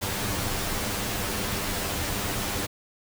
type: noise with comb filter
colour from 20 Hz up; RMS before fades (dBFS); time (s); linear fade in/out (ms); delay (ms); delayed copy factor
pink; -29; 0.01-2.67; 20; 10; +0.55
effects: none